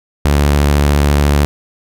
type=tone with vibrato; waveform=sawtooth; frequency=72.3 Hz; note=D2; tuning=27 cents flat; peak=-5 dBFS; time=0.25-1.45 s; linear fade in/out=0 ms; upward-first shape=sine; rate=14 Hz; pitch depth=22 cents each way; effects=none